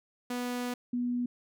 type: tone pair in turn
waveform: sawtooth / sine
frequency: 245.8 / 244.2 Hz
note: B3 / B3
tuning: -8 / -19 cents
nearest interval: unison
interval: 11 cents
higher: first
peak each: -28 / -28 dBFS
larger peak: neither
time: 0.3-0.74 / 0.93-1.26 s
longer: first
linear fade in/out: 5 ms
effects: none